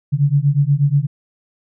sine beating tone pair, 138.59 / 146.89 Hz, C#3 / D3, 0 / +1 cents, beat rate 8.3 Hz, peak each -15 dBFS, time 0.12-1.07 s, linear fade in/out 20 ms, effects none

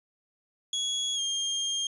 30% pulse tone with pitch glide, 3343 to 3211 Hz, G#7 to G7, +11 to +41 cents, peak -25 dBFS, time 0.73-1.87 s, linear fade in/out 2 ms, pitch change -70 cents, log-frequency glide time 1.15-1.2 s, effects resampled to 24000 Hz

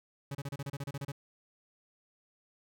40% pulse tone bursts, 140 Hz, C#3, 18 cents sharp, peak -35 dBFS, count 12, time 0.31-1.119 s, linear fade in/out 5 ms, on 39 ms, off 31 ms, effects none

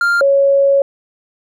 triangle / sine tone pair in turn, 1396.9 / 554.4 Hz, F6 / C#5, 0 / 0 cents, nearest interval octave + major third, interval 1600 cents, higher first, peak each -9 / -8 dBFS, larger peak second, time 0.01-0.21 / 0.21-0.82 s, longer second, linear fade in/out 2 ms, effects none

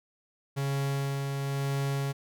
45% pulse tone with tremolo, 138.59 Hz, C#3, in tune, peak -27 dBFS, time 0.56-2.13 s, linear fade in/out 20 ms, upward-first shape sine, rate 1 Hz, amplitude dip 30%, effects none

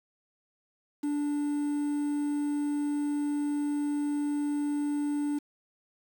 triangle tone with quantisation, 291.8 Hz, D4, 11 cents flat, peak -25 dBFS, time 1.03-5.39 s, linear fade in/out 10 ms, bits 8, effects none

